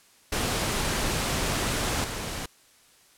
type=noise with level steps; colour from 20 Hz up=pink; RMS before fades=-27 / -33 dBFS; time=0.32-2.46 s; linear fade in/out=5 ms; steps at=2.04 s; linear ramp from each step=2 ms; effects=white hiss -58 dBFS RMS until 3.17 s + low-pass 11000 Hz 12 dB/octave